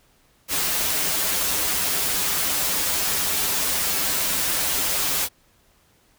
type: noise with comb filter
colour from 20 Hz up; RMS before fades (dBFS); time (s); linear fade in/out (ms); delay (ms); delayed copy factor
white; -23; 0.48-5.29; 50; 8.6; -0.85
effects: pink hiss -60 dBFS RMS until 6.18 s